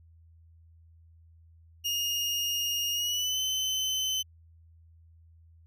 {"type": "tone with pitch glide", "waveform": "30% pulse", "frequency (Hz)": [2847, 3051], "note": ["F7", "G7"], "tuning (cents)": [33, -48], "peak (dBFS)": -25, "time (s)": [1.84, 4.23], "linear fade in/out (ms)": 20, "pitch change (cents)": 119, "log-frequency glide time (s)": [2.93, 3.39], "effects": ["added 82 Hz sine -54 dBFS peak until 5.66 s"]}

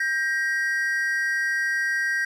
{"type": "tone pair together", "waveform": "triangle", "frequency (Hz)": [1586.8, 1893], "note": ["G6", "A#6"], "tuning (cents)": [21, 26], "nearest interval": "minor third", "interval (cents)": 305, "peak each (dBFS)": -23, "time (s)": [0, 2.25], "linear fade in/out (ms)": 5, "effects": []}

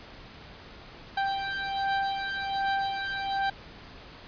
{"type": "beating tone pair", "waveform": "30% pulse", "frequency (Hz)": [784, 785.3], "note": ["G5", "G5"], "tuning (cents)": [0, 3], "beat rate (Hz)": 1.3, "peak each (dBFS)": -28, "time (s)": [1.17, 3.5], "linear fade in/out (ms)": 5, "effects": ["pink hiss -47 dBFS RMS until 4.27 s", "resampled to 11025 Hz"]}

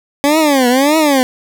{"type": "tone with vibrato", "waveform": "20% pulse", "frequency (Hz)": 278.5, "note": "C#4", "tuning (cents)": 8, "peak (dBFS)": -4, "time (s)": [0.24, 1.23], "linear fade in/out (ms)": 0, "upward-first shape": "triangle", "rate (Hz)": 1.7, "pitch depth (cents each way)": 260, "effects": []}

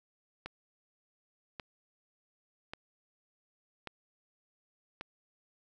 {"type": "click train", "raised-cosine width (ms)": 0.3, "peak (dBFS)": -24, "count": 5, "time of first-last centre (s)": [0.46, 5.011], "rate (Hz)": 0.879, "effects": []}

